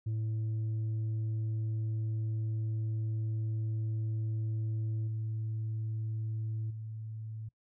sine tone with level steps, 110 Hz, A2, in tune, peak -28 / -31 / -38 dBFS, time 0.06-7.49 s, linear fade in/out 10 ms, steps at 5.07 / 6.7 s, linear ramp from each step 10 ms, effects noise-tail reverb RT60 0.1 s tail -24 dB re dry + tanh soft clip ceiling -30 dBFS

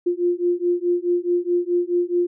sine beating tone pair, 349.2 / 353.9 Hz, F4 / F4, 0 / +23 cents, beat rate 4.7 Hz, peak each -21 dBFS, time 0.06-2.27 s, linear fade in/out 10 ms, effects none

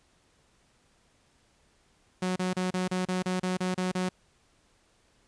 sawtooth tone bursts, 183.7 Hz, F#3, 12 cents flat, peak -23 dBFS, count 11, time 2.22-4.09 s, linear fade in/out 5 ms, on 140 ms, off 33 ms, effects pink hiss -66 dBFS RMS until 5.27 s + resampled to 22050 Hz

